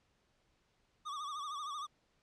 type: tone with vibrato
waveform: square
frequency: 1174.7 Hz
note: D6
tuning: in tune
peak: -40 dBFS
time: 1.05-1.87 s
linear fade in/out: 20 ms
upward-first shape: sine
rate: 13 Hz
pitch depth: 95 cents each way
effects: pink hiss -75 dBFS RMS until 2.22 s + low-pass 6000 Hz 12 dB/octave